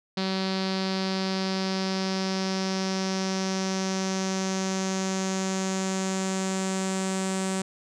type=tone with low-pass filter sweep; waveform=sawtooth; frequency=190.1 Hz; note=F#3; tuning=47 cents sharp; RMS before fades=-28 dBFS; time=0.17-7.62 s; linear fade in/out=5 ms; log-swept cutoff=4400 to 8000 Hz; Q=4.3; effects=none